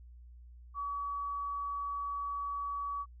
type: tone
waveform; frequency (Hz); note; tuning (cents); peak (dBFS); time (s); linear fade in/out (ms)
sine; 1137; C#6; +44; -34; 0.74-3.06; 50
effects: added 60 Hz sine -50 dBFS peak until 3.2 s